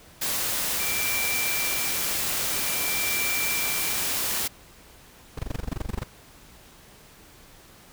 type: noise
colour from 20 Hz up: white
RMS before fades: -27 dBFS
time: 0.21-4.48 s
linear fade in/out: 10 ms
type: tone with tremolo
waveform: triangle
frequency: 2349 Hz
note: D7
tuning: in tune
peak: -26 dBFS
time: 0.79-4.4 s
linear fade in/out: 10 ms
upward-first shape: sine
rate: 0.5 Hz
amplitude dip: 90%
type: noise bursts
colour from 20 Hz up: brown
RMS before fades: -27 dBFS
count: 16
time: 5.37-6.036 s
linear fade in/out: 5 ms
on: 21 ms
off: 22 ms
effects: pink hiss -51 dBFS RMS until 7.92 s